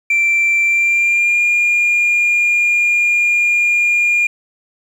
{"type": "tone with pitch glide", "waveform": "sine", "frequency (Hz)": [2349, 2415], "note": ["D7", "D7"], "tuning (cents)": [0, 48], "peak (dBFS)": -9, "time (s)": [0.1, 4.27], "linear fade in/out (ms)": 5, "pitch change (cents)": 48, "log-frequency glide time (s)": [0.64, 1.41], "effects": ["tanh soft clip ceiling -9 dBFS", "7-bit"]}